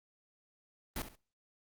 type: noise with echo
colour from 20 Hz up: pink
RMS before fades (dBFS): -37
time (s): 0.96-1.02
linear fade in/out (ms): 2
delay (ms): 67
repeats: 2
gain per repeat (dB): -11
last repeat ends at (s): 1.154
effects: noise-tail reverb RT60 0.4 s tail -26 dB re dry + Opus 32 kbps